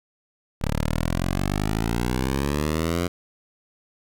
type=exponential sweep; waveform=10% pulse; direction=up; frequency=35.12 to 89.1 Hz; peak=-14 dBFS; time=0.61-3.08 s; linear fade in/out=10 ms; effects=none